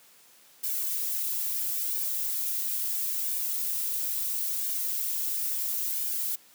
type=noise with flanger; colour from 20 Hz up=violet; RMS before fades=-30 dBFS; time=0.63-6.36 s; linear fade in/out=10 ms; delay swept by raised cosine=1.5 to 3.9 ms; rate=0.74 Hz; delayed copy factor=-0.6; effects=white hiss -57 dBFS RMS until 6.54 s + high-pass 150 Hz 12 dB/octave